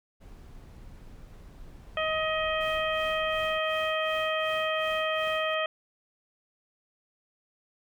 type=noise; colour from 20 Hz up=brown; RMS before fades=-47 dBFS; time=0.2-3.59 s; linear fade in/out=20 ms
type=harmonic tone; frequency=630 Hz; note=D#5; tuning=21 cents sharp; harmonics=1 / 2 / 3 / 4 / 5; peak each=-29 / -32 / -34 / -35 / -36 dBFS; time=1.97-5.66 s; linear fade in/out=2 ms
type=noise with tremolo; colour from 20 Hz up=pink; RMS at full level=-49 dBFS; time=2.6-5.55 s; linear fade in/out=10 ms; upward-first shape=sine; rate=2.7 Hz; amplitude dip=80%
effects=none